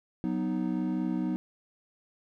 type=chord; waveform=triangle; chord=B major; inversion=second; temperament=equal; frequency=185 / 246.9 / 311.1 Hz; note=F#3 / B3 / D#4; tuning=0 / 0 / 0 cents; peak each=-30 dBFS; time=0.24-1.36 s; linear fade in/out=0 ms; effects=none